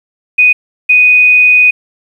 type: tone pair in turn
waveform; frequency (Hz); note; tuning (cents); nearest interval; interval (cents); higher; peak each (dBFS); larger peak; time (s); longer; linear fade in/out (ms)
sine; 2488 / 2488; D#7 / D#7; -1 / -1; unison; 0; neither; -3; neither; 0.38-0.53 / 0.89-1.71; second; 10
effects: 7-bit